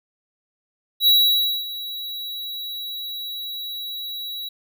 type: tone with ADSR envelope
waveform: square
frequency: 3897 Hz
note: B7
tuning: 24 cents flat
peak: -12 dBFS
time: 1-4.49 s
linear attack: 74 ms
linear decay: 570 ms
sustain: -17 dB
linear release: 8 ms
effects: none